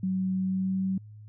sine tone with pitch glide, 187.8 to 190.42 Hz, F#3 to G3, +26 to -50 cents, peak -25 dBFS, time 0.03-0.98 s, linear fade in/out 5 ms, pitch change +24 cents, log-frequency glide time 0.41-0.87 s, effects added 106 Hz sine -44 dBFS peak until 1.28 s

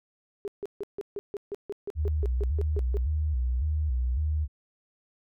sine tone bursts, 404.9 Hz, G#4, 44 cents flat, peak -30 dBFS, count 15, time 0.45-2.97 s, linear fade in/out 0 ms, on 28 ms, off 150 ms
sine tone with vibrato, 68.9 Hz, C#2, 10 cents flat, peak -24 dBFS, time 1.95-4.48 s, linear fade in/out 50 ms, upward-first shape square, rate 1.8 Hz, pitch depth 180 cents each way
effects none

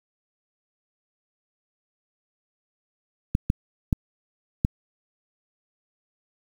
clicks, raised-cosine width 5 ms, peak -7 dBFS, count 4, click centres 3.351 / 3.501 / 3.928 / 4.649 s, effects 7-bit

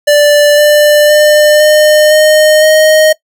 square tone with pitch steps, 587.3 / 594.1 / 601 / 608 / 615.1 / 622.2 Hz, D5 / D5 / D5 / D#5 / D#5 / D#5, 0 / +20 / +40 / -40 / -20 / 0 cents, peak -4 dBFS, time 0.07-3.13 s, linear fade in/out 10 ms, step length 510 ms, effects noise-tail reverb RT60 0.1 s tail -20 dB re dry

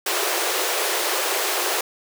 pink high-pass noise, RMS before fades -23 dBFS, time 0.06-1.81 s, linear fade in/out 5 ms, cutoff 340 Hz, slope 96 dB/octave, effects none

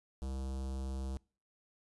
square tone with notch filter, 66.2 Hz, C2, 21 cents sharp, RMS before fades -39 dBFS, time 0.22-1.17 s, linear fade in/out 0 ms, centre 2000 Hz, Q 0.54, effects noise-tail reverb RT60 0.4 s tail -25 dB re dry + resampled to 24000 Hz

